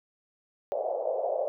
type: band-pass noise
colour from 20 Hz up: white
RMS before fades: -30 dBFS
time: 0.72-1.48 s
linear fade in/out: 0 ms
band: 500 to 660 Hz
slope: 48 dB/octave
effects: none